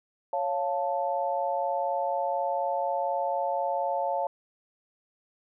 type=chord; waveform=sine; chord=Db augmented; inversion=none; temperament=equal; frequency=554.4 / 698.5 / 880 Hz; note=Db5 / F5 / A5; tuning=0 / 0 / 0 cents; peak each=-30 dBFS; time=0.33-4.27 s; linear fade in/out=2 ms; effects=none